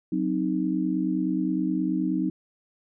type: chord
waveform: sine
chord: C diminished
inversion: second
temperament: equal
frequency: 185 / 261.6 / 311.1 Hz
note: Gb3 / C4 / Eb4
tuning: 0 / 0 / 0 cents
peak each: -28 / -28 / -26 dBFS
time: 0.12-2.3 s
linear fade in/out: 5 ms
effects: none